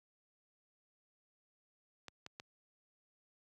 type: clicks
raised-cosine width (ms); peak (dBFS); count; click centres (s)
0.2; -29; 3; 2.083 / 2.264 / 2.399
effects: high-pass 80 Hz 12 dB/octave